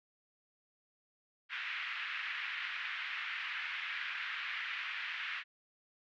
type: band-pass noise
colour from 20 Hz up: white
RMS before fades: -40 dBFS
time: 1.49-5.44 s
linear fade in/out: 50 ms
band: 1500 to 2600 Hz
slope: 24 dB/octave
effects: low-pass 5000 Hz 12 dB/octave